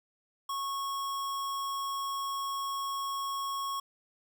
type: tone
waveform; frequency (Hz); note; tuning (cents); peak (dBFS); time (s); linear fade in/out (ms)
square; 1100; C#6; -14; -33; 0.49-3.8; 5
effects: none